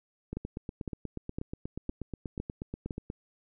two click trains, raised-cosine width 3 ms, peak -21 / -23 dBFS, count 6 / 24, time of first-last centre 0.37-2.908 / 0.33-3.101 s, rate 1.97 / 8.3 Hz, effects none

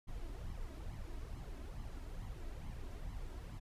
brown noise with flanger, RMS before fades -45 dBFS, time 0.07-3.6 s, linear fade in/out 20 ms, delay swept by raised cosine 0.95 to 3.15 ms, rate 2.3 Hz, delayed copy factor +0.6, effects resampled to 32000 Hz

